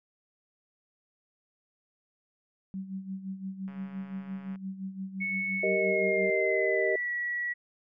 sine tone with tremolo, 191.4 Hz, G3, 41 cents flat, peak -32 dBFS, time 2.74-6.3 s, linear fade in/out 0 ms, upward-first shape sine, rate 5.8 Hz, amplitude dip 70%
click train, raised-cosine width 0.5 ms, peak -38 dBFS, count 123, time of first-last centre 3.68-4.558 s, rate 139 Hz
sine tone with pitch glide, 2208 to 1933.3 Hz, C#7 to B6, -7 to -37 cents, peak -29 dBFS, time 5.2-7.54 s, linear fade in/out 20 ms, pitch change -230 cents, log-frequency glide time 5.75-7.11 s
sine chord, Eb major, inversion first, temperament just, 388.9 / 466.7 / 622.3 Hz, G4 / Bb4 / Eb5, -14 / +2 / 0 cents, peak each -29 / -31 / -29 dBFS, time 5.63-6.96 s, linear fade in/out 5 ms
effects none

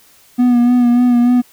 triangle tone with vibrato, 243.5 Hz, B3, 24 cents flat, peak -6 dBFS, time 0.38-1.42 s, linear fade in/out 20 ms, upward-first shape sine, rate 3.4 Hz, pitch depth 31 cents each way, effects white hiss -48 dBFS RMS until 1.52 s

